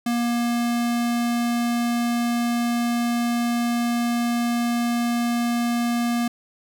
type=tone; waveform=square; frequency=237.5 Hz; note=A#3; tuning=33 cents sharp; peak=-21 dBFS; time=0.06-6.28 s; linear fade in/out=5 ms; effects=none